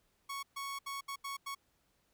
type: tone bursts at uneven times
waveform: sawtooth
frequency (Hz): 1108.7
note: C#6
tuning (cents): 0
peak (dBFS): -35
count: 6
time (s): 0.29-0.43 / 0.56-0.79 / 0.86-1.01 / 1.08-1.16 / 1.24-1.37 / 1.46-1.55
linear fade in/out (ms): 10
effects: pink hiss -75 dBFS RMS until 2.13 s